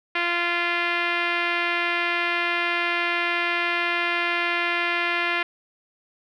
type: tone with low-pass filter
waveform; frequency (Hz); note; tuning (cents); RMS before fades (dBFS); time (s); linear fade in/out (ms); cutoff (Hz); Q
5% pulse; 346.1; F4; -16; -24; 0.15-5.43; 5; 2300; 2
effects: none